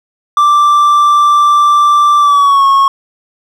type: tone with pitch glide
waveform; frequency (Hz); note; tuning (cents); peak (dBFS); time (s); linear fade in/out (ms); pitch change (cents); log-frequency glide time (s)
triangle; 1174.7 to 1096; D6 to C#6; 0 to -20; -3; 0.37-2.88; 2; -120; 2.19-2.65
effects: none